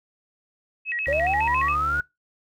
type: tone with vibrato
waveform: sine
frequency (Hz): 2217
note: C#7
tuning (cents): 0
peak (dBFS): -25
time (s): 0.85-1.76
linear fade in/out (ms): 50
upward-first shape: square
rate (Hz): 7.2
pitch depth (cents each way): 260
type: tone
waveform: 35% pulse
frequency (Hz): 73.42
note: D2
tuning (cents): 0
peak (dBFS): -30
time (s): 1.07-2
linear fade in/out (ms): 0
type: linear sweep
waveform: sine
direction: up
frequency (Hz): 538 to 1480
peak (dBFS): -21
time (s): 1.08-2.01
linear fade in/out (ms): 5
effects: noise-tail reverb RT60 0.2 s tail -22 dB re dry